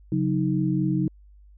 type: tone cluster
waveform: sine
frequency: 138.8 / 183.2 / 312.9 Hz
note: C#3 / F#3 / D#4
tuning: +3 / -17 / +10 cents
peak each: -25 dBFS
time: 0.12-1.08 s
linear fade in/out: 2 ms
effects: added 50 Hz sine -48 dBFS peak until 1.57 s